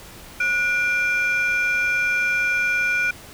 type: tone pair together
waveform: sine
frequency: 1459.2 / 2380 Hz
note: F#6 / D7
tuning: -24 / +22 cents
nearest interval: minor sixth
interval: 846 cents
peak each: -19 dBFS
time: 0.4-3.11 s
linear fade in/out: 5 ms
effects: tanh soft clip ceiling -15 dBFS + pink hiss -42 dBFS RMS until 3.33 s